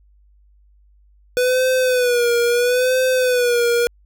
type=tone with vibrato; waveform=square; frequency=493.9 Hz; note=B4; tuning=in tune; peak=-15 dBFS; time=1.37-3.87 s; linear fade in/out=0 ms; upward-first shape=sine; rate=0.75 Hz; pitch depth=73 cents each way; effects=added 50 Hz sine -50 dBFS peak until 4.05 s